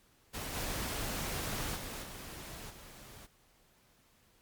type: noise with level steps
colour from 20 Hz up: pink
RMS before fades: -40 / -37 / -42 / -46 / -52 dBFS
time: 0.33-3.27 s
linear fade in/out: 20 ms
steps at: 0.53 / 1.75 / 2.02 / 2.69 s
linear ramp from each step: 20 ms
effects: pink hiss -67 dBFS RMS until 4.41 s + MP3 96 kbps